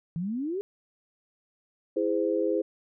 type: exponential sweep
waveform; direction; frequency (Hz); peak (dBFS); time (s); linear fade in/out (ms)
sine; up; 159.6 to 415.3; -28; 0.16-0.61; 0
type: chord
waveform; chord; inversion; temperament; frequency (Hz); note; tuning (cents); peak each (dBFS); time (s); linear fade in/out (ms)
sine; E augmented; none; just; 329.6 / 412 / 515; E4 / G#4 / B#4; 0 / -14 / -28; -28; 1.96-2.62; 10
effects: none